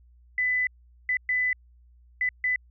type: tone bursts at uneven times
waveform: sine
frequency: 2000 Hz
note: B6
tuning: 21 cents sharp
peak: -22 dBFS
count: 5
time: 0.38-0.67 / 1.09-1.17 / 1.29-1.53 / 2.21-2.29 / 2.44-2.56 s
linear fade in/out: 2 ms
effects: added 60 Hz sine -53 dBFS peak until 2.7 s